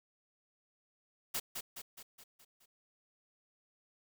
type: noise with echo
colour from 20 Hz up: white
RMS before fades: -36 dBFS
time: 1.34-1.4 s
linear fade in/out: 10 ms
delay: 210 ms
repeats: 6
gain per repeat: -5 dB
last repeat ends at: 2.66 s
effects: none